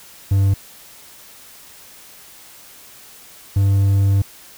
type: tone pair in turn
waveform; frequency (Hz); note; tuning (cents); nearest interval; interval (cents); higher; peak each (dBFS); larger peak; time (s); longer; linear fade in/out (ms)
triangle; 98 / 98.62; G2 / G2; 0 / +11; unison; 11; second; -10; neither; 0.31-0.54 / 3.56-4.22; second; 5
effects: white hiss -43 dBFS RMS until 4.57 s